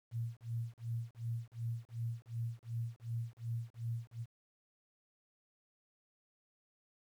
sine tone with tremolo, 116.2 Hz, A#2, 5 cents flat, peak -34 dBFS, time 0.11-4.26 s, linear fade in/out 50 ms, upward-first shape sine, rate 2.7 Hz, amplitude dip 100%, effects 11-bit

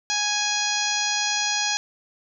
harmonic tone, 830.6 Hz, G#5, in tune, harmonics 1 / 2 / 3 / 4 / 5 / 6 / 7 / 8, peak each -30 / -30 / -30 / -30 / -30 / -30 / -30 / -30 dBFS, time 0.1-1.77 s, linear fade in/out 0 ms, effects none

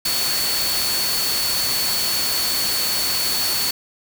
sine tone in noise, 4435 Hz, C#8, in tune, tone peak -22 dBFS, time 0.05-3.71 s, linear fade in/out 5 ms, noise white, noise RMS -23 dBFS, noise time 0.05-3.71 s, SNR -2 dB, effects none

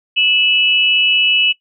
sine tone pair together, 2617 / 2942 Hz, E7 / F#7, -13 / -11 cents, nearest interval major second, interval 202 cents, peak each -13 dBFS, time 0.16-1.53 s, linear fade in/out 20 ms, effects noise-tail reverb RT60 0.1 s tail -17 dB re dry

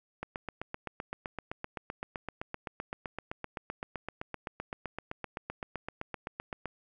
click train, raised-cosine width 0.5 ms, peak -21 dBFS, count 51, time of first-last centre 0.23-6.657 s, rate 7.78 Hz, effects none

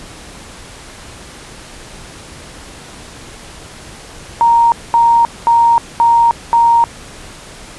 sine tone bursts, 932.3 Hz, A#5, in tune, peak -6 dBFS, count 5, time 4.41-6.84 s, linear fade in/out 0 ms, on 310 ms, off 220 ms, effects pink hiss -34 dBFS RMS until 7.78 s + resampled to 24000 Hz

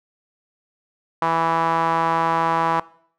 sawtooth tone with band-pass filter, 164.81 Hz, E3, in tune, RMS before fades -20 dBFS, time 1.22-2.8 s, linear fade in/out 2 ms, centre 1000 Hz, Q 3.2, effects noise-tail reverb RT60 0.6 s tail -21 dB re dry

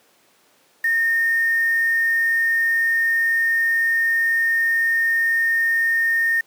sine tone with quantisation, 1831 Hz, A#6, 32 cents flat, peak -16 dBFS, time 0.84-6.41 s, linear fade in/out 5 ms, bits 6, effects pink hiss -57 dBFS RMS until 6.46 s + high-pass 300 Hz 12 dB/octave

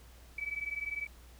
sine tone pair together, 2287 / 2307 Hz, D7 / D7, -47 / -31 cents, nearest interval unison, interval 16 cents, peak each -38 / -38 dBFS, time 0.38-1.07 s, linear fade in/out 5 ms, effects added 60 Hz sine -53 dBFS peak until 1.39 s + pink hiss -60 dBFS RMS until 1.39 s

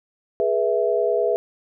sine chord, E major, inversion first, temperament equal with one note detuned, 415.3 / 485.1 / 659.3 Hz, G#4 / B4 / E5, 0 / -31 / 0 cents, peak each -22 dBFS, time 0.4-1.36 s, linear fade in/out 0 ms, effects none

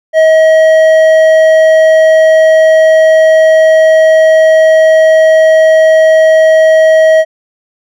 triangle tone with hard clipping, 636 Hz, D#5, 38 cents sharp, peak -4 dBFS, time 0.13-7.25 s, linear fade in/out 50 ms, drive 10 dB, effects none

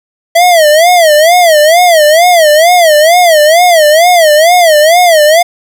square tone with vibrato, 655 Hz, E5, 11 cents flat, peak -3 dBFS, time 0.35-5.43 s, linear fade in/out 10 ms, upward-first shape sine, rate 2.2 Hz, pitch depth 170 cents each way, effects none

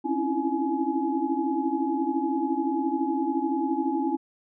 sine tone cluster, 267.2 / 281.3 / 322.7 / 334.4 / 844 Hz, C4 / C#4 / E4 / E4 / G#5, +36 / +26 / -37 / +25 / +28 cents, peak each -30 dBFS, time 0.04-4.17 s, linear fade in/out 20 ms, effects none

